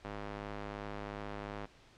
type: tone with band-pass filter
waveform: square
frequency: 51.4 Hz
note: G#1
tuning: 17 cents flat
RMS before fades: -43 dBFS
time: 0.04-1.66 s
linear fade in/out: 10 ms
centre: 920 Hz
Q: 0.51
effects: pink hiss -61 dBFS RMS until 1.97 s + low-pass 5000 Hz 12 dB/octave